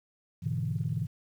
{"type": "chord", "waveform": "sine", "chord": "E dominant seventh", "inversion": "first", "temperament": "equal with one note detuned", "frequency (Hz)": [103.23, 123.47, 146.83, 164.81], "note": ["G#2", "B2", "D3", "E3"], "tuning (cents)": [-10, 0, 0, 0], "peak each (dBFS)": [-34, -33, -34, -34], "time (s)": [0.42, 1.07], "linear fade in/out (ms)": 20, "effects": ["tanh soft clip ceiling -19 dBFS", "10-bit"]}